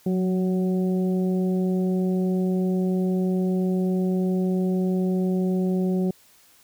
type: harmonic tone with a mistuned harmonic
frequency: 186.1 Hz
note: F#3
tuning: 10 cents sharp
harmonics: 1 / 2 / 3 / 4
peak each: -21 / -27 / -36 / -41 dBFS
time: 0.06-6.11 s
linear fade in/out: 5 ms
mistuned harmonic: 1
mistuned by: -23 cents
effects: white hiss -56 dBFS RMS until 6.63 s